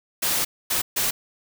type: noise bursts at uneven times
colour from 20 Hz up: white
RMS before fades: -23 dBFS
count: 3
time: 0.22-0.45 / 0.7-0.82 / 0.96-1.11 s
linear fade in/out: 10 ms
effects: none